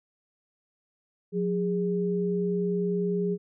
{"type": "tone pair together", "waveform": "sine", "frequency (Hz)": [180.07, 410], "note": ["F#3", "G#4"], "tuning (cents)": [-47, -22], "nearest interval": "octave + major second", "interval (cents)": 1425, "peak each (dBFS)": -27, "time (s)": [1.32, 3.38], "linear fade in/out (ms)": 50, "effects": []}